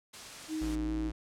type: noise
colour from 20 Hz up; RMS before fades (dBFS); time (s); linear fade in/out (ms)
white; -45; 0.13-0.76; 10
type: tone with vibrato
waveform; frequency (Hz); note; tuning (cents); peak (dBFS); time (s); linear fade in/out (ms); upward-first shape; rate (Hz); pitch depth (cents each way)
sine; 311.1; D#4; 0; -32; 0.48-1.12; 50; square; 2.5; 14
type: tone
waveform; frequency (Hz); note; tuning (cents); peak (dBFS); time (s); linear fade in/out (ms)
square; 55.5; A1; +16; -36; 0.61-1.12; 10
effects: low-pass 8000 Hz 12 dB/octave